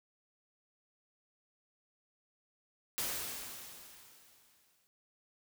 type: noise with exponential decay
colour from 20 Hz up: white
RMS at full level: -35 dBFS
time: 2.98-4.87 s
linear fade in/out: 0 ms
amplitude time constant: 410 ms
effects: none